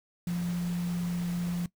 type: tone in noise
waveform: sine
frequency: 174.61 Hz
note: F3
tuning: in tune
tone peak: -28 dBFS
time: 0.27-1.66 s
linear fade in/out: 2 ms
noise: pink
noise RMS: -45 dBFS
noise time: 0.27-1.66 s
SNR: +14 dB
effects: noise-tail reverb RT60 0.1 s tail -19 dB re dry